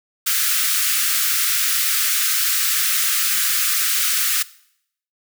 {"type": "high-pass noise", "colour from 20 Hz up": "white", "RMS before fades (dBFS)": -19, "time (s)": [0.26, 4.43], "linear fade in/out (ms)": 10, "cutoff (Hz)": 1200, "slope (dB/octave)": 96, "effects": ["noise-tail reverb RT60 0.7 s tail -20 dB re dry"]}